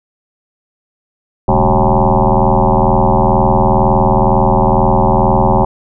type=tone with frequency modulation; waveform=sine; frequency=379.2 Hz; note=F#4; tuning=43 cents sharp; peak=-7 dBFS; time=1.48-5.65 s; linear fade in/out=5 ms; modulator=82.1 Hz; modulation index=7; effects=none